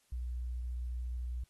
sine tone, 61 Hz, B1, 21 cents flat, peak -35 dBFS, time 0.12-1.44 s, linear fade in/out 5 ms, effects white hiss -72 dBFS RMS until 1.49 s + AAC 32 kbps

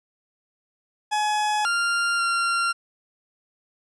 40% pulse tone with pitch steps, 845 / 1394 / 1380 Hz, G#5 / F6 / F6, +30 / -4 / -21 cents, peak -20 dBFS, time 1.11-2.73 s, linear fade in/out 20 ms, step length 540 ms, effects resampled to 22050 Hz

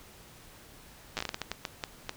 slowing click train, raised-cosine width 0.2 ms, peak -15 dBFS, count 13, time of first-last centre 1.17-2.094 s, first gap 8 ms, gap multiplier 1.37, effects pink hiss -53 dBFS RMS until 2.16 s

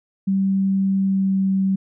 sine tone with pitch glide, 193.6 to 192.26 Hz, G3 to G3, -21 to -33 cents, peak -16 dBFS, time 0.27-1.76 s, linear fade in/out 10 ms, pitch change -12 cents, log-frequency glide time 0.98-1.48 s, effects none

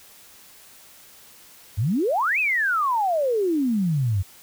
sine exponential two-way sweep, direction up then down, 89.7 to 2637 to 89.7 Hz, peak -19 dBFS, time 1.77-4.23 s, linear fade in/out 20 ms, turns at 2.39 s, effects white hiss -49 dBFS RMS until 4.42 s

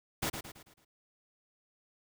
pink noise with echo, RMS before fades -33 dBFS, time 0.22-0.3 s, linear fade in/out 10 ms, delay 110 ms, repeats 5, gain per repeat -7 dB, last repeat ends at 0.85 s, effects none

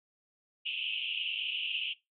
white band-pass noise, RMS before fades -35 dBFS, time 0.65-1.94 s, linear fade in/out 20 ms, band 2600 to 3100 Hz, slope 96 dB/octave, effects noise-tail reverb RT60 0.2 s tail -19 dB re dry

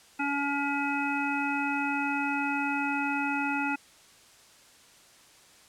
harmonic tone, 283 Hz, C#4, 36 cents sharp, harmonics 1 / 3 / 5 / 7 / 9, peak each -31 / -32 / -33 / -41 / -33 dBFS, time 0.19-3.76 s, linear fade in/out 10 ms, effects white hiss -56 dBFS RMS until 5.68 s + low-pass 9000 Hz 12 dB/octave

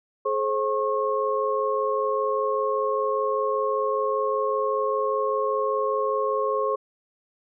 sine tone cluster, 426.9 / 532 / 1086 Hz, G#4 / C5 / C#6, +48 / +29 / -36 cents, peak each -26 dBFS, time 0.25-6.76 s, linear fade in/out 10 ms, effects none

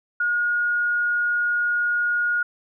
sine tone, 1437 Hz, F6, 49 cents sharp, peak -19 dBFS, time 0.2-2.43 s, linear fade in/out 5 ms, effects none

